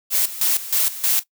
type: noise with tremolo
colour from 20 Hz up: blue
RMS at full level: -18 dBFS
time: 0.1-1.24 s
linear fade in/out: 50 ms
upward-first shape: square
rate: 3.2 Hz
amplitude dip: 80%
effects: noise-tail reverb RT60 0.1 s tail -20 dB re dry